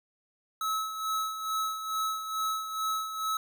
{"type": "tone with tremolo", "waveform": "square", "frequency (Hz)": 1294, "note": "E6", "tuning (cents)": -32, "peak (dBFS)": -28, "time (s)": [0.61, 3.37], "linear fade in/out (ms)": 2, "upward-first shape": "sine", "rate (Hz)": 2.3, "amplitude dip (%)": 60, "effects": []}